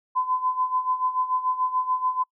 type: tone with tremolo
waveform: sine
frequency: 1017 Hz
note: C6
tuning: 50 cents flat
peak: -19 dBFS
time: 0.15-2.24 s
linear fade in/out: 20 ms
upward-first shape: sine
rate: 6.9 Hz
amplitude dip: 75%
effects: noise-tail reverb RT60 0.1 s tail -25 dB re dry